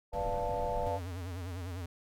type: chord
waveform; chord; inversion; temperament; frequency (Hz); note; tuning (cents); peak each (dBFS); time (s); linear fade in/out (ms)
sine; B half-diminished seventh; none; equal; 493.9 / 587.3 / 698.5 / 880; B4 / D5 / F5 / A5; 0 / 0 / 0 / 0; -37; 0.12-1; 50
type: noise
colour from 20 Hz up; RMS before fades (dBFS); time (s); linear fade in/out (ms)
brown; -39; 0.13-0.88; 5
type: tone with vibrato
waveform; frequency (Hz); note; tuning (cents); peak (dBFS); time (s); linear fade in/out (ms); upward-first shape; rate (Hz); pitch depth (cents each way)
square; 89.7; F2; +47; -38; 0.86-1.86; 5; sine; 10; 110
effects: none